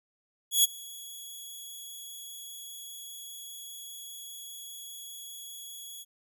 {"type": "tone with ADSR envelope", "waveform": "10% pulse", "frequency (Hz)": 3355, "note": "G#7", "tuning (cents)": 17, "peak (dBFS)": -10, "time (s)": [0.51, 6.05], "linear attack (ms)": 130, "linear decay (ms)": 19, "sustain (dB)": -24, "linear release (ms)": 36, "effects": []}